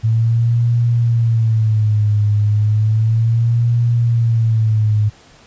sine tone with vibrato, 111.2 Hz, A2, 19 cents sharp, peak -11 dBFS, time 0.03-5.1 s, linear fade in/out 20 ms, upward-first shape sine, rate 0.33 Hz, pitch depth 110 cents each way, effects pink hiss -46 dBFS RMS until 5.46 s + resampled to 16000 Hz

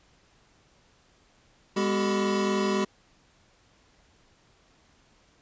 square tone cluster, 203.8 / 247.4 / 380.9 / 431.5 / 991 Hz, G#3 / B3 / G4 / A4 / B5, -32 / +3 / -50 / -34 / +6 cents, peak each -28 / -36 / -28 / -36 / -36 dBFS, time 1.76-2.85 s, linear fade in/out 10 ms, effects pink hiss -62 dBFS RMS until 5.41 s + resampled to 16000 Hz

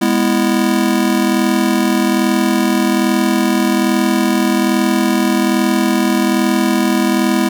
square chord, E major, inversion first, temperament just, 206 / 247.2 / 329.6 Hz, G#3 / B3 / E4, -14 / +2 / 0 cents, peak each -17 dBFS, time 0.01-7.49 s, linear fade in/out 10 ms, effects none

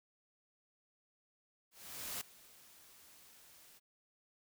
white noise with ADSR envelope, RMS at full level -41 dBFS, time 1.71-3.8 s, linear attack 500 ms, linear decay 5 ms, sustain -20 dB, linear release 30 ms, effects none

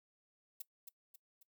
violet noise with echo, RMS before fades -44 dBFS, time 0.6-0.62 s, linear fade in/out 5 ms, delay 270 ms, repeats 3, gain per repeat -6 dB, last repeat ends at 1.43 s, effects noise-tail reverb RT60 0.1 s tail -20 dB re dry

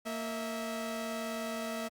sawtooth tone pair together, 229.8 / 650 Hz, A#3 / E5, -25 / -24 cents, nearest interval octave + tritone, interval 1801 cents, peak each -34 / -34 dBFS, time 0.05-1.89 s, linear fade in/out 20 ms, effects Opus 48 kbps

